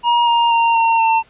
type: tone with pitch steps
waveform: square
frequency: 950 / 937.5 / 925.1 / 912.9 / 900.8 Hz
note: A#5 / A#5 / A#5 / A#5 / A5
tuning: +33 / +10 / -13 / -36 / +40 cents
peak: -12 dBFS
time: 0.03-1.23 s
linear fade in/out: 50 ms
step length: 240 ms
effects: pink hiss -50 dBFS RMS until 1.29 s + resampled to 8000 Hz